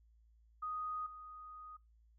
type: tone with level steps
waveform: sine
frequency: 1245 Hz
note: D#6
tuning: 1 cent sharp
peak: -38 / -49 dBFS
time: 0.62-1.77 s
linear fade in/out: 10 ms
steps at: 1.06 s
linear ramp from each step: 5 ms
effects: noise-tail reverb RT60 0.2 s tail -22 dB re dry + added 56 Hz sine -64 dBFS peak until 2.18 s